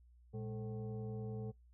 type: tone with frequency modulation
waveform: sine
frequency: 116.54 Hz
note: A#2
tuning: in tune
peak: -40 dBFS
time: 0.33-1.52 s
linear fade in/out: 20 ms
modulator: 323 Hz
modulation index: 1
effects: noise-tail reverb RT60 0.2 s tail -26 dB re dry + added 60 Hz sine -61 dBFS peak until 1.73 s

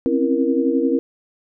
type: tone cluster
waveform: sine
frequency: 261.5 / 272.8 / 332.2 / 471.5 Hz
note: C4 / C#4 / E4 / A#4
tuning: -1 / -28 / +13 / +20 cents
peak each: -21 dBFS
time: 0.06-0.99 s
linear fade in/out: 0 ms
effects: none

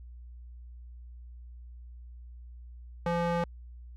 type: tone with band-pass filter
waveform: square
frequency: 171.3 Hz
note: F3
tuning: 33 cents flat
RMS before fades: -29 dBFS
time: 3.06-3.44 s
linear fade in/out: 2 ms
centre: 720 Hz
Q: 0.83
effects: added 60 Hz sine -44 dBFS peak until 3.96 s

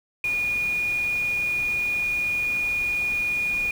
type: tone in noise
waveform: sine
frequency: 2444 Hz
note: D#7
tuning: 32 cents flat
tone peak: -22 dBFS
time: 0.24-3.71 s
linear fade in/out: 2 ms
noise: pink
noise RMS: -40 dBFS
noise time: 0.24-3.71 s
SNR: +15 dB
effects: none

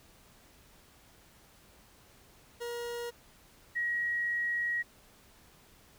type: tone pair in turn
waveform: 40% pulse / sine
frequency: 475.4 / 1901.6 Hz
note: A#4 / A#6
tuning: +34 / +34 cents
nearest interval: 2 octaves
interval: 2400 cents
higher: second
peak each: -35 / -29 dBFS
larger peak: second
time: 2.6-3.11 / 3.75-4.83 s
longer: second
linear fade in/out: 20 ms
effects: pink hiss -60 dBFS RMS until 5.98 s

